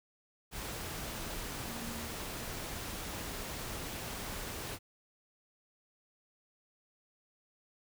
sine tone in noise, 231.4 Hz, A#3, 13 cents flat, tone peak -44 dBFS, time 1.65-2.11 s, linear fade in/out 50 ms, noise pink, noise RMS -41 dBFS, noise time 0.51-4.79 s, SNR -6 dB, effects none

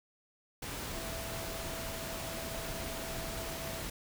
sine tone in noise, 659.3 Hz, E5, in tune, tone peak -45 dBFS, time 0.93-3.82 s, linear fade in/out 5 ms, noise pink, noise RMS -40 dBFS, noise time 0.62-3.9 s, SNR -8 dB, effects none

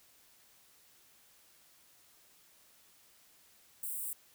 white high-pass noise, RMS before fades -39 dBFS, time 3.83-4.13 s, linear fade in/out 2 ms, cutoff 7800 Hz, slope 96 dB/octave, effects white hiss -64 dBFS RMS until 4.34 s

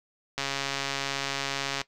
click train, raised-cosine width 0.2 ms, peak -12 dBFS, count 199, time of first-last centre 0.38-1.815 s, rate 138 Hz, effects noise-tail reverb RT60 0.1 s tail -18 dB re dry

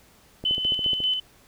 click train, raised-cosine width 2 ms, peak -22 dBFS, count 9, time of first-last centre 0.44-1.003 s, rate 14.2 Hz
sine tone with tremolo, 3027 Hz, F#7, 39 cents sharp, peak -20 dBFS, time 0.45-1.2 s, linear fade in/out 5 ms, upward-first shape square, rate 5.1 Hz, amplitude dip 45%
effects pink hiss -56 dBFS RMS until 1.47 s

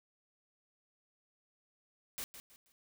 white noise with echo, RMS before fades -41 dBFS, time 2.18-2.24 s, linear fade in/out 0 ms, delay 160 ms, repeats 3, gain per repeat -10 dB, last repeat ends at 2.72 s, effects none

